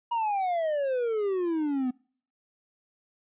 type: exponential sweep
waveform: triangle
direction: down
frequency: 961 to 246.5 Hz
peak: -23 dBFS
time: 0.11-1.91 s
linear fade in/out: 10 ms
effects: noise-tail reverb RT60 0.5 s tail -25 dB re dry + resampled to 8000 Hz